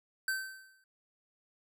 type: tone with exponential decay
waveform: square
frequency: 1545 Hz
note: G6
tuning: 26 cents flat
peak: -29 dBFS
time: 0.28-0.84 s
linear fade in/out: 2 ms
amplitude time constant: 120 ms
effects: none